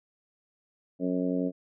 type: harmonic tone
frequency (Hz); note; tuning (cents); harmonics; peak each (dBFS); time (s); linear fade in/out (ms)
91; F#2; -28; 2 / 3 / 4 / 5 / 6 / 7; -32 / -28 / -39 / -35 / -36 / -39; 0.99-1.52; 50
effects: none